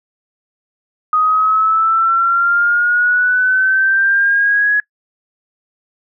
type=exponential sweep; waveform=sine; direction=up; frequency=1244.5 to 1682 Hz; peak=-10 dBFS; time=1.13-4.8 s; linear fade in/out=2 ms; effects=noise-tail reverb RT60 0.1 s tail -24 dB re dry